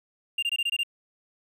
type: tone bursts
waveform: triangle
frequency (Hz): 2794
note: F7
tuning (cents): 0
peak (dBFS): -22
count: 7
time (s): 0.38-0.834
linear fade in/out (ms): 5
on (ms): 46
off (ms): 22
effects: none